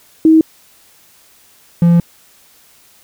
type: tone pair in turn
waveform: sine / triangle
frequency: 318.9 / 171.04 Hz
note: D#4 / F3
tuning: +43 / -36 cents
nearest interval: major seventh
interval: 1079 cents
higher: first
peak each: -4 dBFS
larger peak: neither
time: 0.25-0.41 / 1.82-2 s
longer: second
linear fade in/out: 2 ms
effects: white hiss -48 dBFS RMS until 3.03 s